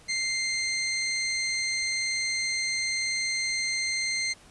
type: tone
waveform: 20% pulse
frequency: 2093 Hz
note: C7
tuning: in tune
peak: -21 dBFS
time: 0.08-4.34 s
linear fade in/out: 20 ms
effects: pink hiss -54 dBFS RMS until 4.5 s + resampled to 24000 Hz